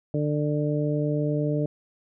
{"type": "harmonic tone", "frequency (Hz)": 148.6, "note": "D3", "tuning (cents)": 21, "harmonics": [1, 2, 3, 4], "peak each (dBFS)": [-25, -28, -30, -31], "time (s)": [0.14, 1.66], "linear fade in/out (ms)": 2, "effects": []}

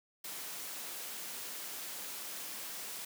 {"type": "noise", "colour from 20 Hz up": "white", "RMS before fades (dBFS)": -43, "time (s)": [0.24, 3.05], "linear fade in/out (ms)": 5, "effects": ["high-pass 200 Hz 12 dB/octave"]}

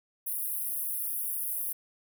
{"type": "high-pass noise", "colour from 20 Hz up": "pink", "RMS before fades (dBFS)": -33, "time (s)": [0.26, 1.73], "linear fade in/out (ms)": 10, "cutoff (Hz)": 9900, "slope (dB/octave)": 96, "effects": []}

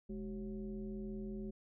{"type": "tone with frequency modulation", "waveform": "sine", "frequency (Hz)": 209.2, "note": "G#3", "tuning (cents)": 13, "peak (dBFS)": -40, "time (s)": [0.09, 1.51], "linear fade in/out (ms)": 10, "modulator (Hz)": 168, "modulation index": 1, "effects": []}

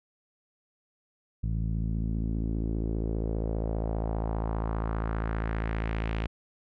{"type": "tone with low-pass filter sweep", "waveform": "sawtooth", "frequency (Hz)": 55, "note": "A1", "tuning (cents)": 0, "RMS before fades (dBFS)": -30, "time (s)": [1.43, 6.27], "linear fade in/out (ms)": 5, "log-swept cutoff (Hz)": [150, 2800], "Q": 1.9, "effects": []}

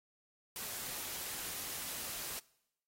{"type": "noise", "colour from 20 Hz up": "white", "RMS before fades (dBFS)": -42, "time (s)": [0.56, 2.39], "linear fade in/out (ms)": 0, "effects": ["noise-tail reverb RT60 0.8 s tail -22 dB re dry", "AAC 48 kbps"]}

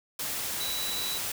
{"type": "tone in noise", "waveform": "sine", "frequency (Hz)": 3934, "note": "B7", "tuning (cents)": -7, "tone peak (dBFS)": -33, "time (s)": [0.6, 1.18], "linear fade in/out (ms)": 5, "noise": "white", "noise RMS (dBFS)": -33, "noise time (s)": [0.19, 1.32], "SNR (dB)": -3, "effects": []}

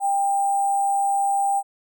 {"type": "tone with sample-and-hold", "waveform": "sine", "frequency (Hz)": 794, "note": "G5", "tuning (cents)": 22, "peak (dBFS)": -18, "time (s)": [0, 1.63], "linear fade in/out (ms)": 50, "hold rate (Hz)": 8820, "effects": []}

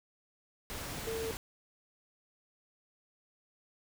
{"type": "tone in noise", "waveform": "sine", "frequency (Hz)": 449.5, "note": "A4", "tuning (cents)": 37, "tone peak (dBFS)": -35, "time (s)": [1.07, 1.31], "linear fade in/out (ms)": 0, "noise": "pink", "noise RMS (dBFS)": -41, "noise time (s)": [0.7, 1.37], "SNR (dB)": 3, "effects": []}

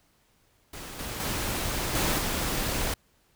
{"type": "noise with level steps", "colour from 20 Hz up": "pink", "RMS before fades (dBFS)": [-40, -35, -30, -26, -29], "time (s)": [0.73, 2.94], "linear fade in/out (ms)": 5, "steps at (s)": [0.99, 1.2, 1.95, 2.18], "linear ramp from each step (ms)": 2, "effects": ["pink hiss -66 dBFS RMS until 3.35 s"]}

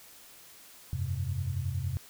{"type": "chord", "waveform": "sine", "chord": "F suspended second", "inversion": "none", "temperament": "equal", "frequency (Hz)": [87.31, 98, 130.81], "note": ["F2", "G2", "C3"], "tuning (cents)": [0, 0, 0], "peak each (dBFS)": -34, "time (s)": [0.93, 1.97], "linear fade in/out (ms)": 0, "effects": ["white hiss -53 dBFS RMS until 2.09 s"]}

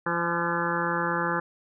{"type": "harmonic tone with a mistuned harmonic", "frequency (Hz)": 171.1, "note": "F3", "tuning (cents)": -35, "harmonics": [1, 2, 3, 5, 6, 7, 8, 9, 10], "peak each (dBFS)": [-33, -33, -33, -33, -33, -33, -33, -33, -33], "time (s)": [0.06, 1.4], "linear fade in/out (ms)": 5, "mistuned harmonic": 9, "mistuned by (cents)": -27, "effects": []}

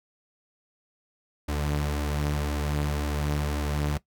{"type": "tone pair together", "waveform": "sawtooth", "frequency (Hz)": [72.95, 147.8], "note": ["D2", "D3"], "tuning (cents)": [-11, 11], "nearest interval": "octave", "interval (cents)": 1222, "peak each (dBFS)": [-23, -27], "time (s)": [1.48, 3.98], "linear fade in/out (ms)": 10, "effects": ["noise-tail reverb RT60 0.1 s tail -18 dB re dry"]}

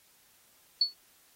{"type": "tone with exponential decay", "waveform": "sine", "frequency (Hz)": 4425, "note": "C#8", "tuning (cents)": -4, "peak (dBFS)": -18, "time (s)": [0.81, 0.94], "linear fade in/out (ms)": 5, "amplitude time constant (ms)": 28, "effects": ["white hiss -63 dBFS RMS until 1.35 s", "AAC 48 kbps"]}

